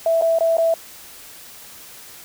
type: tone with dropouts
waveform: sine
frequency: 659.3 Hz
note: E5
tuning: in tune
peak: -14 dBFS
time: 0.06-0.74 s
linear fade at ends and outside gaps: 2 ms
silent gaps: 0.213-0.221 / 0.387-0.407 / 0.57-0.582 s
effects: white hiss -41 dBFS RMS until 2.24 s